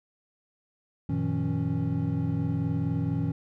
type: tone cluster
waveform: triangle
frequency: 95.2 / 119.3 / 159.8 / 178.9 / 276.9 Hz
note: F#2 / A#2 / D#3 / F3 / C#4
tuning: +50 / +41 / +47 / +42 / -2 cents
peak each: -32 / -29 / -27 / -36 / -30 dBFS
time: 1.09-3.32 s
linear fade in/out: 5 ms
effects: none